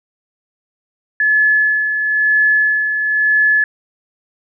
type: tone with tremolo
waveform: sine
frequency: 1716 Hz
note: A6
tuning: 44 cents flat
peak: -9 dBFS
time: 1.2-3.64 s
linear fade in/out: 2 ms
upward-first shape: sine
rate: 1 Hz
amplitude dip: 50%
effects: none